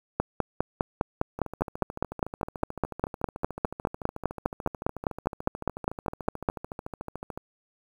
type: two click trains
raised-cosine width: 1 ms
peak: -21 / -9 dBFS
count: 83 / 32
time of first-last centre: 1.39-7.375 / 0.2-6.488 s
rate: 13.7 / 4.93 Hz
effects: 8-bit